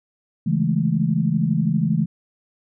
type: chord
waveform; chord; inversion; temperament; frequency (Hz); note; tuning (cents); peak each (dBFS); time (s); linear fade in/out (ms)
sine; A major seventh; first; equal with one note detuned; 139.31 / 164.81 / 207.7 / 220; C#3 / E3 / G#3 / A3; +9 / 0 / 0 / 0; -24 / -20 / -24 / -24; 0.46-2.06; 10
effects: none